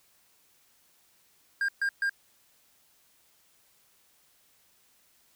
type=tone bursts; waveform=triangle; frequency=1606 Hz; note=G6; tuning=41 cents sharp; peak=-23 dBFS; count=3; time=1.61-2.095 s; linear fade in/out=2 ms; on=75 ms; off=130 ms; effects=white hiss -65 dBFS RMS until 5.35 s